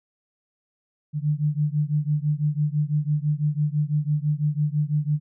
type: beating tone pair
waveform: sine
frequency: 146.83 / 152.83 Hz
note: D3 / D#3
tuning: 0 / -31 cents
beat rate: 6 Hz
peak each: -23 / -24 dBFS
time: 1.13-5.2 s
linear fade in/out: 50 ms
effects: none